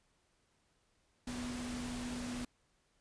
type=tone in noise; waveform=sine; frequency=245.4 Hz; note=B3; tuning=11 cents flat; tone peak=-40 dBFS; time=1.27-2.45 s; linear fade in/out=5 ms; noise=pink; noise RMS=-45 dBFS; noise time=1.27-2.45 s; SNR=+2 dB; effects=pink hiss -75 dBFS RMS until 3 s + resampled to 22050 Hz